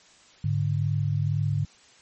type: tone pair together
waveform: sine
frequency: 103.83 / 145.87 Hz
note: G#2 / D3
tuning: 0 / -11 cents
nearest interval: tritone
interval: 589 cents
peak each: -25 dBFS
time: 0.44-1.65 s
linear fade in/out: 5 ms
effects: white hiss -55 dBFS RMS until 2.01 s + MP3 32 kbps